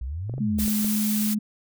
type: exponential two-way sweep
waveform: sine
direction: up then down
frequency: 57.5 to 142.3 to 57.5 Hz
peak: -28 dBFS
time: 0.01-0.66 s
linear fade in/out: 5 ms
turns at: 0.4 s
type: clicks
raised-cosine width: 2 ms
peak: -24 dBFS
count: 6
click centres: 0.296 / 0.339 / 0.381 / 0.587 / 0.68 / 0.846 s
type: tone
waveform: sine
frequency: 211.8 Hz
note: G#3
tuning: 34 cents sharp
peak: -22 dBFS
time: 0.4-1.39 s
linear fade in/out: 10 ms
type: noise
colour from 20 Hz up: blue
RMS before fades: -29 dBFS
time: 0.58-1.35 s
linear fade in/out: 20 ms
effects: none